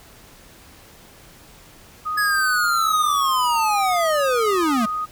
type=tone; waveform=sine; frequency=1244.5 Hz; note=D#6; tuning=in tune; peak=-22 dBFS; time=2.05-5.06 s; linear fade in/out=20 ms
type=linear sweep; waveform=square; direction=down; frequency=1689 to 209.4 Hz; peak=-19 dBFS; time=2.17-4.86 s; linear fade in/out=10 ms
effects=pink hiss -47 dBFS RMS until 5.11 s